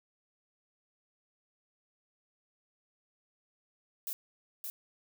violet noise with echo, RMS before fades -37 dBFS, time 4.07-4.13 s, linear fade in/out 0 ms, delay 570 ms, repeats 1, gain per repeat -3 dB, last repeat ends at 4.7 s, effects none

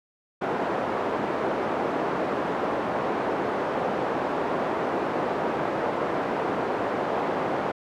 pink band-pass noise, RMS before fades -27 dBFS, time 0.41-7.72 s, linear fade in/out 10 ms, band 340 to 1000 Hz, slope 12 dB/octave, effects none

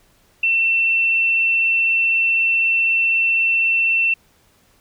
sine tone, 2692 Hz, E7, 36 cents sharp, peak -14 dBFS, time 0.43-4.14 s, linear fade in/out 5 ms, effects pink hiss -57 dBFS RMS until 4.8 s

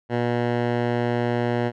10% pulse tone with low-pass filter, 120 Hz, B2, 49 cents flat, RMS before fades -23 dBFS, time 0.09-1.72 s, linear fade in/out 50 ms, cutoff 2200 Hz, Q 0.63, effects none

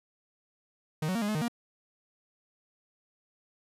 45% pulse tone with pitch steps, 154.8 / 185.7 / 231.8 / 206 / 213.9 / 153.9 / 236.6 Hz, D#3 / F#3 / A#3 / G#3 / A3 / D#3 / A#3, -9 / +7 / -10 / -14 / -49 / -19 / +26 cents, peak -28 dBFS, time 1.02-1.482 s, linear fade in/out 5 ms, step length 66 ms, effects resampled to 32000 Hz + 11-bit

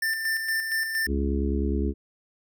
square tone with tremolo, 1787 Hz, A6, 26 cents sharp, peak -24 dBFS, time 0.02-1.07 s, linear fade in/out 5 ms, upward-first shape square, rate 4.3 Hz, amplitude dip 45%
harmonic tone, 69.6 Hz, C#2, 8 cents sharp, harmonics 1 / 3 / 4 / 5 / 6, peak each -25 / -30 / -31 / -32 / -33 dBFS, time 1.06-1.94 s, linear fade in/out 50 ms
effects none

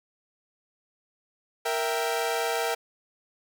sawtooth chord, E diminished, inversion second, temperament equal, 466.2 / 659.3 / 784 Hz, Bb4 / E5 / G5, 0 / 0 / 0 cents, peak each -25 / -27 / -27 dBFS, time 1.65-2.75 s, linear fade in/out 10 ms, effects none

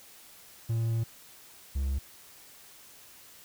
triangle tone pair in turn, 114.1 / 67.84 Hz, A#2 / C#2, -37 / -37 cents, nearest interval major sixth, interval 900 cents, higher first, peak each -24 / -25 dBFS, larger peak first, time 0.69-1.04 / 1.75-1.99 s, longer first, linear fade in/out 10 ms, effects white hiss -53 dBFS RMS until 3.44 s

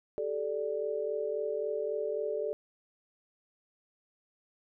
sine chord, G suspended second, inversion none, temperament equal with one note detuned, 392 / 435.7 / 587.3 Hz, G4 / A4 / D5, 0 / -17 / 0 cents, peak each -38 / -33 / -35 dBFS, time 0.18-2.53 s, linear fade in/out 0 ms, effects none

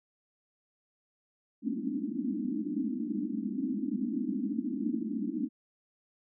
pink band-pass noise, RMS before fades -33 dBFS, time 1.62-5.49 s, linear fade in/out 50 ms, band 200 to 320 Hz, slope 96 dB/octave, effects none

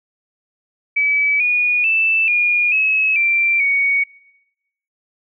sine tone with pitch steps, 2291 / 2453 / 2646 / 2431 / 2573 / 2355 / 2236 Hz, D7 / D#7 / E7 / D#7 / E7 / D7 / C#7, -44 / -25 / +6 / -41 / -43 / +4 / +14 cents, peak -13 dBFS, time 0.96-4.04 s, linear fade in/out 10 ms, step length 440 ms, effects noise-tail reverb RT60 0.9 s tail -23 dB re dry

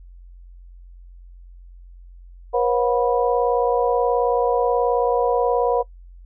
sine tone cluster, 480.4 / 539 / 724 / 981 Hz, B4 / C#5 / F#5 / B5, -48 / -49 / -38 / -12 cents, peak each -19 / -23 / -23 / -25 dBFS, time 2.53-5.83 s, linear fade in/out 20 ms, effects noise-tail reverb RT60 0.1 s tail -22 dB re dry + added 44 Hz sine -40 dBFS peak until 6.25 s

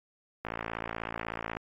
click train, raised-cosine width 0.5 ms, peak -19 dBFS, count 64, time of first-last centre 0.45-1.569 s, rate 56.3 Hz, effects AAC 32 kbps

